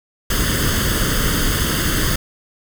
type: noise with comb filter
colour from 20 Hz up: pink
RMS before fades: -18 dBFS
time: 0.3-2.16 s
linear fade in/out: 5 ms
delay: 0.62 ms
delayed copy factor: +0.75
effects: none